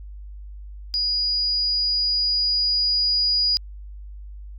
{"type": "tone with level ramp", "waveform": "sine", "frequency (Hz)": 4900, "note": "D#8", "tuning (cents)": -27, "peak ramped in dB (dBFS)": [-20, -17], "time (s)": [0.94, 3.57], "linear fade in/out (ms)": 0, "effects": ["added 50 Hz sine -35 dBFS peak until 4.58 s"]}